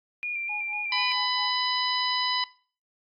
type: tone with vibrato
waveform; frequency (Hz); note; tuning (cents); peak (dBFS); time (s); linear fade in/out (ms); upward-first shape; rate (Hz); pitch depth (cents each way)
sine; 2400; D7; +37; -28; 0.23-1.12; 0; square; 4; 26
type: tone with tremolo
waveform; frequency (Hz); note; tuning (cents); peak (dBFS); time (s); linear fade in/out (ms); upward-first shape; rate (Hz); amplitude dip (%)
sine; 838; G#5; +15; -35; 0.49-1.58; 5; sine; 4.5; 95
type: harmonic tone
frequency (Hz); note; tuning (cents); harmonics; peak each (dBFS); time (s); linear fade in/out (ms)
999; B5; +20; 1 / 2 / 3 / 4 / 5; -30 / -32 / -31 / -31 / -30; 0.92-2.44; 2
effects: noise-tail reverb RT60 0.4 s tail -19 dB re dry + AAC 64 kbps